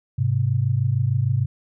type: tone pair together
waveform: sine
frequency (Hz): 104.24 / 130.81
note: G#2 / C3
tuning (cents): +7 / 0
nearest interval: major third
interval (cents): 393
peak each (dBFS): -21 / -20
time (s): 0.18-1.46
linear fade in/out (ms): 10
effects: none